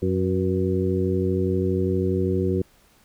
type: harmonic tone with a mistuned harmonic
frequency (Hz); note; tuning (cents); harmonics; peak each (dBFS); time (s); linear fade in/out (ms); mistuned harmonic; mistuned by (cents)
92.5; F#2; 0; 1 / 2 / 3 / 4 / 5; -25 / -26 / -29 / -24 / -30; 0.02-2.62; 5; 5; +57
effects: pink hiss -58 dBFS RMS until 3.04 s